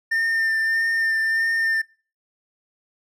triangle tone with vibrato, 1804 Hz, A6, 43 cents sharp, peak -17 dBFS, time 0.11-1.82 s, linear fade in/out 10 ms, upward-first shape triangle, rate 1.6 Hz, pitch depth 19 cents each way, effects noise-tail reverb RT60 0.4 s tail -26 dB re dry

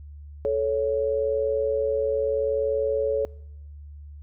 sine tone pair together, 435.7 / 556.4 Hz, A4 / C#5, -17 / +6 cents, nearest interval major third, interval 423 cents, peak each -24 dBFS, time 0.45-3.25 s, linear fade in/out 0 ms, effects noise-tail reverb RT60 0.9 s tail -25 dB re dry + added 73 Hz sine -39 dBFS peak until 4.22 s

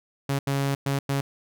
sawtooth tone bursts at uneven times, 138.59 Hz, C#3, in tune, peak -19 dBFS, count 4, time 0.29-0.39 / 0.47-0.75 / 0.86-0.99 / 1.09-1.21 s, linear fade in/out 5 ms, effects none

